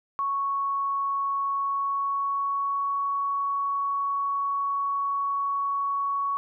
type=tone with pitch glide; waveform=sine; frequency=1108.7 to 1117.1 Hz; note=C#6 to C#6; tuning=0 to +13 cents; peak=-24 dBFS; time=0.19-6.37 s; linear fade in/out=0 ms; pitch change=+13 cents; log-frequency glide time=1.52-2.98 s; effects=none